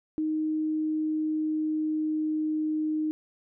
sine tone with pitch glide, 311.1 to 309.3 Hz, D#4 to D#4, 0 to -10 cents, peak -25 dBFS, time 0.18-3.11 s, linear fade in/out 0 ms, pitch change -10 cents, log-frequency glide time 0.47-2.77 s, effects none

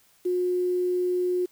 sine tone with quantisation, 360 Hz, F#4, 47 cents flat, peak -22 dBFS, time 0.25-1.46 s, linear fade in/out 10 ms, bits 8, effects white hiss -61 dBFS RMS until 1.51 s

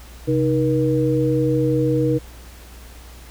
sine tone cluster, 132.6 / 311.1 / 478.1 Hz, C3 / D#4 / A#4, +23 / 0 / +44 cents, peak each -20 dBFS, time 0.27-2.19 s, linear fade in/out 20 ms, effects added 60 Hz sine -39 dBFS peak until 3.3 s + pink hiss -45 dBFS RMS until 3.3 s

